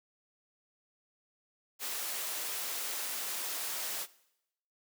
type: high-pass noise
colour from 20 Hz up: white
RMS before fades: -37 dBFS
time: 1.79-4.07 s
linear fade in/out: 50 ms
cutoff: 380 Hz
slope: 12 dB/octave
effects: noise-tail reverb RT60 0.8 s tail -19 dB re dry